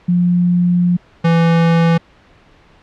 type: tone pair in turn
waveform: sine / square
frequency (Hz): 176.6 / 166.69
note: F3 / E3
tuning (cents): +20 / +20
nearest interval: minor second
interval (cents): 100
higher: first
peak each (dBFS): -10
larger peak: neither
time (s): 0.08-0.97 / 1.24-1.98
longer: first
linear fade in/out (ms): 10
effects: pink hiss -48 dBFS RMS until 2.82 s + low-pass 3000 Hz 12 dB/octave